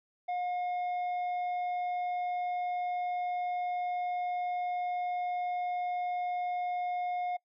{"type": "tone with tanh clipping", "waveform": "triangle", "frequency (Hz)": 717, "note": "F5", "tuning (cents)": 45, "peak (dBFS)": -32, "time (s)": [0.28, 7.37], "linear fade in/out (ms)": 10, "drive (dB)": 10, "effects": ["noise-tail reverb RT60 0.1 s tail -24 dB re dry"]}